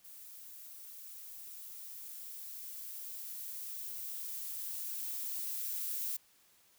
violet noise with level ramp, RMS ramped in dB -52 to -37 dBFS, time 0.04-6.17 s, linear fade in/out 10 ms, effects white hiss -67 dBFS RMS until 6.78 s

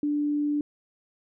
sine tone, 293.7 Hz, D4, in tune, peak -23 dBFS, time 0.03-0.61 s, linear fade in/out 2 ms, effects none

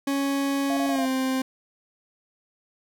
40% pulse tone with pitch glide, 277.2 to 261.9 Hz, C#4 to C4, 0 to +2 cents, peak -22 dBFS, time 0.07-1.42 s, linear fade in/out 5 ms, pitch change -98 cents, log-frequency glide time 0.89-1.04 s
sine tone bursts, 690 Hz, F5, 21 cents flat, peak -27 dBFS, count 4, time 0.7-1.054 s, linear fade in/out 0 ms, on 69 ms, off 26 ms
effects none

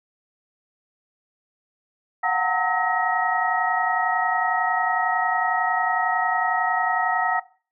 sine tone cluster, 722 / 753 / 912 / 1289 / 1895 Hz, F#5 / F#5 / A#5 / E6 / A#6, -43 / +30 / -38 / -39 / +28 cents, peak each -26 dBFS, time 2.23-7.4 s, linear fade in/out 10 ms, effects noise-tail reverb RT60 0.4 s tail -20 dB re dry

